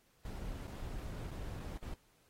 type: noise with dropouts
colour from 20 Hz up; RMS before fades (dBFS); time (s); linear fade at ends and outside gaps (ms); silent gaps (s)
brown; -43; 0.25-1.94; 2; 0.671-0.678 / 1.307-1.314 / 1.597-1.6 / 1.777-1.826
effects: pink hiss -71 dBFS RMS until 2.29 s + AAC 48 kbps